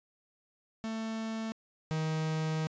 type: tone pair in turn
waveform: 45% pulse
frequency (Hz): 222.5 / 157.65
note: A3 / D#3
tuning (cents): +20 / +23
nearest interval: tritone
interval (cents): 597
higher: first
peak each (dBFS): -34 / -30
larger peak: second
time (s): 0.84-1.52 / 1.91-2.67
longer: second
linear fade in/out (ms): 0
effects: resampled to 16000 Hz